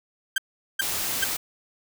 30% pulse tone bursts, 1575 Hz, G6, 8 cents sharp, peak -17 dBFS, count 3, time 0.36-1.243 s, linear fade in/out 5 ms, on 21 ms, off 410 ms
white noise, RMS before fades -28 dBFS, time 0.81-1.37 s, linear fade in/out 10 ms
effects none

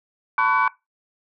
sine tone cluster, 894 / 1009 / 1121 / 1495 / 2289 Hz, A5 / B5 / C#6 / F#6 / D7, +27 / +37 / +19 / +17 / -45 cents, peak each -23 / -22 / -20 / -21 / -27 dBFS, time 0.38-0.68 s, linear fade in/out 2 ms, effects noise-tail reverb RT60 0.2 s tail -19 dB re dry + tanh soft clip ceiling -8 dBFS

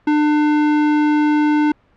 square tone, 300 Hz, D4, 37 cents sharp, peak -13 dBFS, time 0.07-1.72 s, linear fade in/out 5 ms, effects pink hiss -56 dBFS RMS until 1.96 s + low-pass 2000 Hz 12 dB/octave

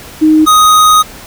sine / square tone pair in turn, 311.1 / 1249.4 Hz, D#4 / D#6, 0 / +7 cents, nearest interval 2 octaves, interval 2407 cents, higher second, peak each -3 / -4 dBFS, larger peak first, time 0.21-0.46 / 0.46-1.03 s, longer second, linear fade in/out 20 ms, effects pink hiss -31 dBFS RMS until 1.26 s

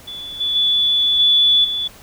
sine tone with level steps, 3449 Hz, A7, 35 cents flat, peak -28 / -17 / -13 / -10 / -19 dBFS, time 0.07-1.88 s, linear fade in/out 10 ms, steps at 0.4 / 0.55 / 1.19 / 1.64 s, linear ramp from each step 10 ms, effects pink hiss -43 dBFS RMS until 2.02 s

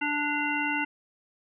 harmonic tone with a mistuned harmonic, 293.7 Hz, D4, in tune, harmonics 1 / 3 / 5 / 7 / 9, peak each -32 / -32 / -32 / -32 / -32 dBFS, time 0.01-0.85 s, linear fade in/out 10 ms, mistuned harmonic 9, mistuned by +72 cents, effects none

